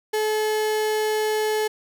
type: tone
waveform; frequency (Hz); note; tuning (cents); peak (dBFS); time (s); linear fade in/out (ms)
35% pulse; 430; A4; -40; -19; 0.13-1.68; 10
effects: none